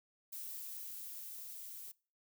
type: noise with level ramp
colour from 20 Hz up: violet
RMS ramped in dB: -45 to -49 dBFS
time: 0.32-1.92 s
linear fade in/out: 10 ms
effects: noise-tail reverb RT60 0.4 s tail -24 dB re dry